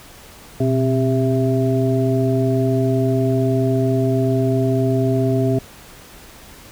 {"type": "harmonic tone with a mistuned harmonic", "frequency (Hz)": 132.1, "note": "C3", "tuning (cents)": 17, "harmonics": [1, 2, 3, 5], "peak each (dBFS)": [-18, -20, -21, -24], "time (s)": [0.6, 5.59], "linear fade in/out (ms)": 5, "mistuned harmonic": 1, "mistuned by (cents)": -110, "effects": ["pink hiss -42 dBFS RMS until 6.71 s"]}